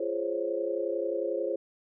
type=chord; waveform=sine; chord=Db major seventh; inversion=first; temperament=equal with one note detuned; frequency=344.6 / 415.3 / 523.3 / 554.4 Hz; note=F4 / Ab4 / C5 / Db5; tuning=-23 / 0 / 0 / 0 cents; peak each=-34 / -34 / -32 / -34 dBFS; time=0-1.56 s; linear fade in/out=5 ms; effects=none